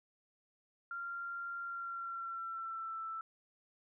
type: tone with pitch glide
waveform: sine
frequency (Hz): 1386 to 1325.7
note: F6 to E6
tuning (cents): -14 to +9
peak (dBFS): -39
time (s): 0.91-3.21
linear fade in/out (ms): 2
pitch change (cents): -77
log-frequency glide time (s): 1.61-3.04
effects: none